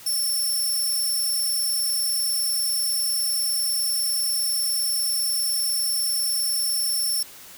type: tone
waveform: 5% pulse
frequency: 5410 Hz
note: E8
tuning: 44 cents sharp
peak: -16 dBFS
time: 0.06-7.23 s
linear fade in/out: 5 ms
effects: white hiss -44 dBFS RMS until 7.57 s